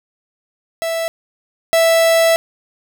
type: tone pair in turn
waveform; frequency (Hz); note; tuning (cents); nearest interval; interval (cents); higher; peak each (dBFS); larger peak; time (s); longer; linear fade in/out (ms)
45% pulse; 659.3 / 659.3; E5 / E5; 0 / 0; unison; 0; neither; -18 / -10; second; 0.82-1.08 / 1.73-2.36; second; 0
effects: none